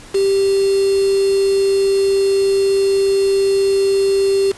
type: tone with quantisation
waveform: sine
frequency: 392 Hz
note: G4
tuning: in tune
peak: -12 dBFS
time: 0.14-4.52 s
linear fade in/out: 10 ms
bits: 4
effects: pink hiss -39 dBFS RMS until 4.57 s + resampled to 24000 Hz